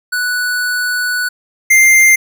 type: tone pair in turn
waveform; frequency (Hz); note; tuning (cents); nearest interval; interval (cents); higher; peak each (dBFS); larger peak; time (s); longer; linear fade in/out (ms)
square; 1480 / 2098; F#6 / C7; 0 / +4; tritone; 604; second; -15 / -6; second; 0.12-1.29 / 1.7-2.16; first; 10
effects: none